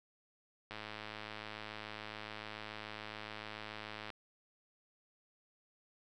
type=click train; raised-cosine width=0.3 ms; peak=-28 dBFS; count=364; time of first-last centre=0.71-4.103 s; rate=107 Hz; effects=none